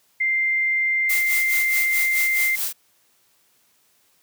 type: tone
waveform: sine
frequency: 2093 Hz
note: C7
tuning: in tune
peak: -18 dBFS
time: 0.2-2.56 s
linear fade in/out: 10 ms
type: noise with tremolo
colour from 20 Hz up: blue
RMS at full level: -24 dBFS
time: 1.09-2.73 s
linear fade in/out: 10 ms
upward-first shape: sine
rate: 4.7 Hz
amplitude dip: 70%
effects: white hiss -62 dBFS RMS until 4.22 s + high-pass 80 Hz 12 dB/octave